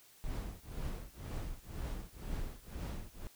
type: noise with tremolo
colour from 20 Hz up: brown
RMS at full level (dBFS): -37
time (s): 0.24-3.27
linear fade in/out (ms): 0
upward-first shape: triangle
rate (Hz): 2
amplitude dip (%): 100
effects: white hiss -62 dBFS RMS until 3.35 s